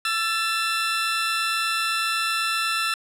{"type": "tone pair together", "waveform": "20% pulse", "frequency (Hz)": [1339, 1749.3], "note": ["E6", "A6"], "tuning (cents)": [27, -11], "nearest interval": "perfect fourth", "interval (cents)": 462, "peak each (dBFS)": [-18, -23], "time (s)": [0.05, 2.94], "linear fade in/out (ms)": 2, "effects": ["low-pass 11000 Hz 12 dB/octave"]}